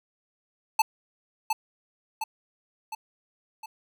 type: tone with echo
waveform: square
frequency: 875 Hz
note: A5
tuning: 10 cents flat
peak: -18 dBFS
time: 0.79-0.82 s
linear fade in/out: 5 ms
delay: 710 ms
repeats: 4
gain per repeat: -5 dB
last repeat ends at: 3.66 s
effects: none